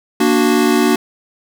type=chord; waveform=square; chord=Bb augmented; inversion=none; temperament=equal with one note detuned; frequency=234.6 / 293.7 / 370 Hz; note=Bb3 / D4 / F#4; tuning=+11 / 0 / 0 cents; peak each=-16 dBFS; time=0.2-0.96 s; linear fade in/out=5 ms; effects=none